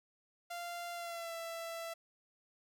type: tone with pitch glide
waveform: sawtooth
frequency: 693 to 665.5 Hz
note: F5 to E5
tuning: -14 to +16 cents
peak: -37 dBFS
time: 0.5-1.94 s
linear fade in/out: 10 ms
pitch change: -70 cents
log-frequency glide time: 0.94-1.34 s
effects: none